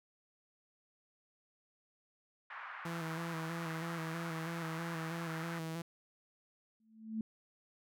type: band-pass noise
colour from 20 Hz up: white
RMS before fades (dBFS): -47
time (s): 2.5-5.59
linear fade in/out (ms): 5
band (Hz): 970 to 1700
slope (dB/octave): 24
type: tone with vibrato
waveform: sawtooth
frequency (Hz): 164.81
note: E3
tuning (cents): 0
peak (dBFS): -35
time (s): 2.85-5.82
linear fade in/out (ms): 5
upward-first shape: square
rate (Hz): 3.1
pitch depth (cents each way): 33
type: tone with exponential growth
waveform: sine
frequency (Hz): 220.4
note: A3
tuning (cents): +3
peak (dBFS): -32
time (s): 6.8-7.21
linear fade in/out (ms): 2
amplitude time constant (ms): 87
effects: none